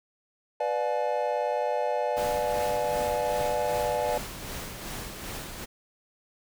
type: chord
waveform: triangle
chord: B diminished seventh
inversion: none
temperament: just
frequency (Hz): 493.9 / 592.7 / 711.2 / 853.4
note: B4 / D5 / F5 / Ab5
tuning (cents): 0 / +16 / +31 / +47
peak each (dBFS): -29 / -27 / -31 / -29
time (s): 0.6-4.18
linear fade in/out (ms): 5
type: noise with tremolo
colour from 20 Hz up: pink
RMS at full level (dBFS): -36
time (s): 2.16-5.66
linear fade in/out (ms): 20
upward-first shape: sine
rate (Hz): 2.6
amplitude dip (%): 40
effects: none